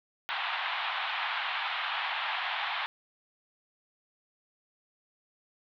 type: band-pass noise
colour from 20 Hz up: pink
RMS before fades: -33 dBFS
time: 0.29-2.86 s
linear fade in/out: 0 ms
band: 760 to 3700 Hz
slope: 48 dB/octave
effects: none